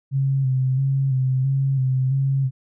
sine tone with vibrato, 133.1 Hz, C3, 30 cents sharp, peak -17 dBFS, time 0.11-2.51 s, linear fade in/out 50 ms, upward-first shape square, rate 1.5 Hz, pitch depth 37 cents each way, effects none

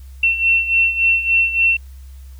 sine beating tone pair, 2704 / 2707.5 Hz, E7 / E7, +43 / +46 cents, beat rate 3.5 Hz, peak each -14 / -19 dBFS, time 0.23-1.77 s, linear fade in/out 5 ms, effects added 66 Hz sine -34 dBFS peak until 2.39 s + white hiss -54 dBFS RMS until 2.39 s

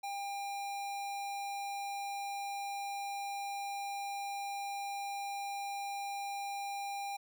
square tone, 800 Hz, G5, 35 cents sharp, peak -38 dBFS, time 0.03-7.17 s, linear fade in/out 10 ms, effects none

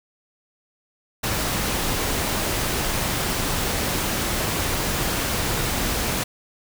pink noise, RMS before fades -24 dBFS, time 1.23-6.24 s, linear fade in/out 10 ms, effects none

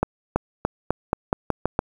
accelerating click train, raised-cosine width 1 ms, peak -5 dBFS, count 9, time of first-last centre 0.03-1.791 s, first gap 330 ms, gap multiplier 0.88, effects 7-bit

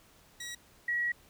15% pulse / sine tone pair in turn, 1917 / 1917 Hz, A#6 / A#6, +48 / +48 cents, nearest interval unison, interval 0 cents, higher neither, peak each -33 / -28 dBFS, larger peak second, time 0.4-0.55 / 0.88-1.12 s, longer second, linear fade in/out 5 ms, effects pink hiss -61 dBFS RMS until 1.29 s

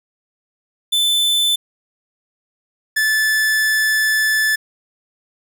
45% pulse tone pair in turn, 3520 / 1743.3 Hz, A7 / A6, 0 / -17 cents, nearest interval octave, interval 1217 cents, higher first, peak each -14 dBFS, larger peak neither, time 0.92-1.56 / 2.96-4.56 s, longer second, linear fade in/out 10 ms, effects none

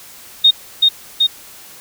sine tone with echo, 3704 Hz, A#7, 12 cents flat, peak -5 dBFS, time 0.44-0.51 s, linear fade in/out 10 ms, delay 380 ms, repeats 2, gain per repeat -2 dB, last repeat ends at 1.27 s, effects white hiss -39 dBFS RMS until 1.8 s

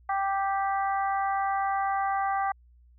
harmonic tone, 392 Hz, G4, in tune, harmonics 2 / 3 / 4 / 5, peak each -26 / -31 / -37 / -39 dBFS, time 0.09-2.52 s, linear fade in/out 5 ms, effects added 60 Hz sine -54 dBFS peak until 2.98 s

